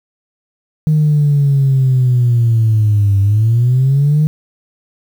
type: linear two-way sweep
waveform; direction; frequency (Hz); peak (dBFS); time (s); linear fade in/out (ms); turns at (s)
sine; down then up; 155.5 to 98 to 155.5; -7; 0.87-4.27; 0; 3.2
effects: tanh soft clip ceiling -5 dBFS + 7-bit